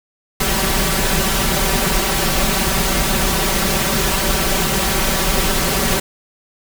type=noise with comb filter; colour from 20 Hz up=pink; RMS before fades=-17 dBFS; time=0.4-6 s; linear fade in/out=5 ms; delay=5.2 ms; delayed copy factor=+0.9; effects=none